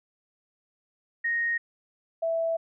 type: tone pair in turn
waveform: sine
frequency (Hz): 1864.7 / 659.3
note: A#6 / E5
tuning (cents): 0 / 0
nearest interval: octave + tritone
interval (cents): 1800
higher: first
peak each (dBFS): -24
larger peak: neither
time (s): 1.24-1.58 / 2.22-2.57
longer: second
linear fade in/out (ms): 10
effects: none